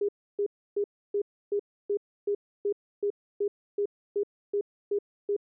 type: tone bursts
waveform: sine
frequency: 407.4 Hz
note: G#4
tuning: 33 cents flat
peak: -24 dBFS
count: 15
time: 0.01-5.365 s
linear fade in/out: 5 ms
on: 77 ms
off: 300 ms
effects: none